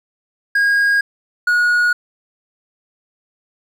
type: tone pair in turn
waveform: triangle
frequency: 1633 / 1450.1 Hz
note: G#6 / F#6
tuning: -30 / -35 cents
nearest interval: major second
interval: 205 cents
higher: first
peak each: -10 dBFS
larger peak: neither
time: 0.55-1.01 / 1.47-1.93 s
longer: neither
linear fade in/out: 5 ms
effects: none